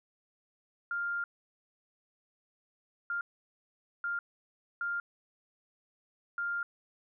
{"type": "tone bursts at uneven times", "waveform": "sine", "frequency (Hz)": 1400, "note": "F6", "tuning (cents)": 4, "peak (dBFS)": -31, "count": 5, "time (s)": [[0.91, 1.24], [3.1, 3.21], [4.04, 4.19], [4.81, 5], [6.38, 6.63]], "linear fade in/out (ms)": 2, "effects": []}